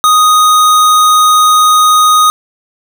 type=tone; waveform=square; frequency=1244.5 Hz; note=D#6; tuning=in tune; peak=-5 dBFS; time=0.04-2.3 s; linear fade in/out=0 ms; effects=none